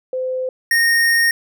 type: tone pair in turn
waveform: sine / square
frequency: 514 / 1851.4 Hz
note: C5 / A#6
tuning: -31 / -12 cents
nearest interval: octave + minor seventh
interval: 2219 cents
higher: second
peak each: -19 / -13 dBFS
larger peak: second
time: 0.13-0.49 / 0.71-1.31 s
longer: second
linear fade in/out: 2 ms
effects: none